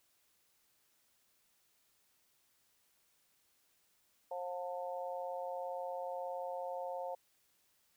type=harmonic tone; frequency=178.3 Hz; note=F3; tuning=36 cents sharp; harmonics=3 / 4 / 5; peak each=-41 / -43 / -45 dBFS; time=4.31-7.15 s; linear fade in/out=5 ms; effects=white hiss -74 dBFS RMS until 7.96 s